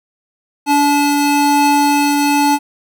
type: tone pair together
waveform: square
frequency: 288.2 / 863.6 Hz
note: D4 / A5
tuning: -33 / -33 cents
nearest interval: octave + perfect fifth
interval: 1900 cents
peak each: -14 dBFS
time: 0.66-2.59 s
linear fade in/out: 50 ms
effects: none